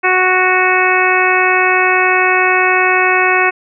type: harmonic tone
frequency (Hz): 369.2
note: F#4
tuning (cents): -4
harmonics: 1 / 2 / 3 / 4 / 5 / 6 / 7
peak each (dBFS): -17 / -17 / -17 / -17 / -17 / -17 / -17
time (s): 0.03-3.51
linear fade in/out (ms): 20
effects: none